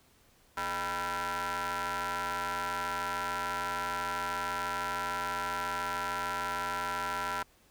sawtooth ring-modulated tone, 186.1 Hz, F#3, 10 cents sharp, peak -25 dBFS, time 0.57-7.43 s, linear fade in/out 5 ms, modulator 1170 Hz, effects pink hiss -64 dBFS RMS until 7.7 s

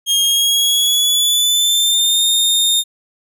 sawtooth tone with pitch glide, 3241 to 3659 Hz, G#7 to A#7, -43 to -33 cents, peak -9 dBFS, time 0.06-2.84 s, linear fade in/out 50 ms, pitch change +210 cents, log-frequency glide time 0.23-2.23 s, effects none

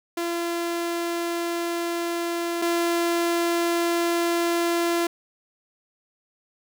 sawtooth tone pair in turn, 341.3 / 341.3 Hz, F4 / F4, -40 / -40 cents, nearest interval unison, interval 0 cents, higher neither, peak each -21 / -17 dBFS, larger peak second, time 0.17-2.62 / 2.62-5.07 s, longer neither, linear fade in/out 5 ms, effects none

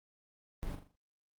brown noise with echo, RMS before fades -39 dBFS, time 0.63-0.75 s, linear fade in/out 0 ms, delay 41 ms, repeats 5, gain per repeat -7 dB, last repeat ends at 0.955 s, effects Opus 32 kbps

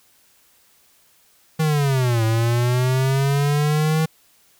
square linear two-way sweep, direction down then up, 160 to 110.8 to 160 Hz, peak -17 dBFS, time 1.59-4.06 s, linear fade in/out 10 ms, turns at 2.24 s, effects white hiss -57 dBFS RMS until 4.59 s

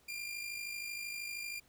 sawtooth tone with amplitude modulation, 2394 Hz, D7, 33 cents sharp, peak -34 dBFS, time 0.08-1.6 s, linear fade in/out 10 ms, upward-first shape sine, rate 52.9 Hz, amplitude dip 50%, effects pink hiss -67 dBFS RMS until 1.68 s

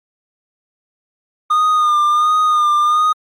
triangle tone with vibrato, 1219 Hz, D#6, 36 cents flat, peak -9 dBFS, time 1.5-3.13 s, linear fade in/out 10 ms, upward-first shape sine, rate 1.4 Hz, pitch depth 37 cents each way, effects Opus 48 kbps

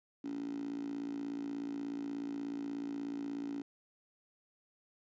10% pulse tone with high-pass filter, 56.6 Hz, A1, 50 cents sharp, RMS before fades -40 dBFS, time 0.24-3.62 s, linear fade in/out 5 ms, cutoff 280 Hz, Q 9.4, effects resampled to 16000 Hz

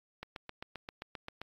click train, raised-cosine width 0.3 ms, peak -25 dBFS, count 10, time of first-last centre 0.23-1.416 s, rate 7.59 Hz, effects AAC 32 kbps

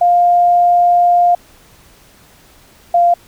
sine tone pair in turn, 703 / 694.9 Hz, F5 / F5, +11 / -9 cents, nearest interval unison, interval 20 cents, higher first, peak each -7 dBFS, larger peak neither, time 0.01-1.35 / 2.94-3.14 s, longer first, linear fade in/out 5 ms, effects pink hiss -46 dBFS RMS until 3.27 s

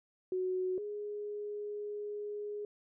sine tone pair in turn, 370 / 415.3 Hz, F#4 / G#4, 0 / 0 cents, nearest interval major second, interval 200 cents, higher second, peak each -31 / -37 dBFS, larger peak first, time 0.32-0.78 / 0.78-2.65 s, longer second, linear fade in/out 2 ms, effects none

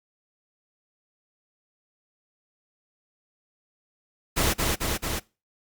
pink noise with echo, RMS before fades -23 dBFS, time 4.36-4.54 s, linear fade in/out 20 ms, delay 220 ms, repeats 3, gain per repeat -2 dB, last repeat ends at 5.2 s, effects noise-tail reverb RT60 0.3 s tail -23 dB re dry + Opus 48 kbps

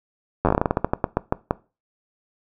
slowing click train, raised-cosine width 1 ms, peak -4 dBFS, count 18, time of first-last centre 0.45-1.509 s, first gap 10 ms, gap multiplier 1.2, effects noise-tail reverb RT60 0.3 s tail -20 dB re dry

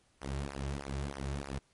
sawtooth tone with flanger, 69.3 Hz, C#2, in tune, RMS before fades -38 dBFS, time 0.21-1.59 s, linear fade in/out 10 ms, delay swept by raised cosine 0.25 to 4.15 ms, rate 3.2 Hz, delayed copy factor -0.85, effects pink hiss -70 dBFS RMS until 1.73 s + MP3 48 kbps

